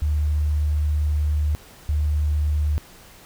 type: tone pair in turn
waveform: sine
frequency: 75 / 75 Hz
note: D2 / D2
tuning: +37 / +37 cents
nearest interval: unison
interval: 0 cents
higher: neither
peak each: -18 dBFS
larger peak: neither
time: 0.02-1.55 / 1.89-2.78 s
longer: first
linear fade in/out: 0 ms
effects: pink hiss -47 dBFS RMS until 3.25 s